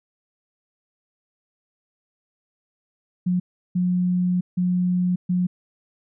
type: tone bursts at uneven times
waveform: sine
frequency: 180 Hz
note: F#3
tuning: 47 cents flat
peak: -18 dBFS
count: 4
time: 3.26-3.4 / 3.75-4.41 / 4.57-5.16 / 5.29-5.47 s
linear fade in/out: 10 ms
effects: none